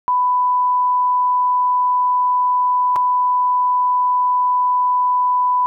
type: tone with dropouts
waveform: sine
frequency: 995 Hz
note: B5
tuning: 13 cents sharp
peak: -13 dBFS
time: 0.08-5.66 s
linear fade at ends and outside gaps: 0 ms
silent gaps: 2.959-2.963 s
effects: none